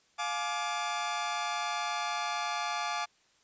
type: chord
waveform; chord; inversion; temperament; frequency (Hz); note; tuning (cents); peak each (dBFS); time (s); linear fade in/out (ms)
sawtooth; D diminished; first; just; 704.8 / 845.8 / 1174.7; F5 / Ab5 / D6; +16 / +31 / 0; -33 / -32 / -31; 0.18-3.06; 20
effects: white hiss -67 dBFS RMS until 3.43 s + resampled to 16000 Hz